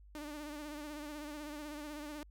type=tone with vibrato; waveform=sawtooth; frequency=297.5 Hz; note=D4; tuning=22 cents sharp; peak=-39 dBFS; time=0.15-2.23 s; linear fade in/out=0 ms; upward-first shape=sine; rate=16 Hz; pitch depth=51 cents each way; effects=added 50 Hz sine -55 dBFS peak until 2.3 s